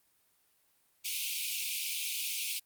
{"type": "high-pass noise", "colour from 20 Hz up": "pink", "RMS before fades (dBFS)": -35, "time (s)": [1.04, 2.6], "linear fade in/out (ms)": 20, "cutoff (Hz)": 2300, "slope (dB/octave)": 96, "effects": ["white hiss -71 dBFS RMS until 2.65 s", "Opus 32 kbps"]}